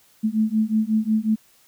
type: beating tone pair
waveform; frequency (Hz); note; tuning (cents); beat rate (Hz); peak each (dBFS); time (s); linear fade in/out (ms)
sine; 215.2 / 220.7; A3 / A3; -38 / +5; 5.5; -21; 0.23-1.36; 20
effects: white hiss -57 dBFS RMS until 1.67 s